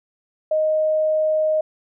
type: tone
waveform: sine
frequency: 622.3 Hz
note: D#5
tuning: in tune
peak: -16 dBFS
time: 0.51-1.61 s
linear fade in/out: 5 ms
effects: none